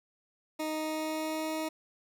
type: tone with pitch glide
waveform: 20% pulse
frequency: 311.1 to 315.1 Hz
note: D#4 to D#4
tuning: 0 to +22 cents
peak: -27 dBFS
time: 0.59-1.69 s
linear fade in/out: 10 ms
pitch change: +22 cents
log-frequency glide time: 0.7-1.54 s
effects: 11-bit